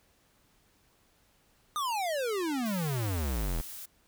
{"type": "exponential sweep", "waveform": "square", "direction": "down", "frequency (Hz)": [1244.5, 37.22], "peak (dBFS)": -30, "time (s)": [1.76, 3.61], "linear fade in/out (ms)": 0}
{"type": "noise", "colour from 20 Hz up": "blue", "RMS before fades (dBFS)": -43, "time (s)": [2.65, 3.86], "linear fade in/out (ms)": 10}
{"effects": ["pink hiss -67 dBFS RMS until 4.07 s"]}